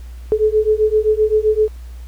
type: beating tone pair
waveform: sine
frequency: 426.8 / 434.5 Hz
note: G#4 / A4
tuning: +47 / -22 cents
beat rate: 7.7 Hz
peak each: -15 dBFS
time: 0.32-1.68 s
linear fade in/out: 0 ms
effects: added 60 Hz sine -30 dBFS peak until 2.07 s + pink hiss -50 dBFS RMS until 2.07 s